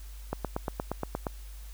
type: click train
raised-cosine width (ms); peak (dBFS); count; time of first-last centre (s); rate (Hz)
1; -16; 9; 0.33-1.268; 8.53
effects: added 50 Hz sine -41 dBFS peak until 1.73 s + white hiss -55 dBFS RMS until 1.73 s